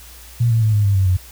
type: tone with pitch steps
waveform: sine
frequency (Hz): 118.4 / 113.45 / 108.7 / 104.15 / 99.79 / 95.62 / 91.62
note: A#2 / A#2 / A2 / G#2 / G2 / G2 / F#2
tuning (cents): +27 / -47 / -21 / +5 / +31 / -43 / -17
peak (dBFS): -12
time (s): 0.4-1.17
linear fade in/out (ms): 10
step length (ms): 110
effects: added 60 Hz sine -41 dBFS peak until 1.31 s + white hiss -42 dBFS RMS until 1.31 s